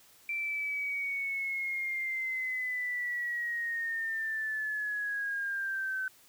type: linear sweep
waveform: sine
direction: down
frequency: 2349 to 1523 Hz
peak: -31 dBFS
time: 0.29-6.08 s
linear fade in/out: 2 ms
effects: white hiss -60 dBFS RMS until 6.28 s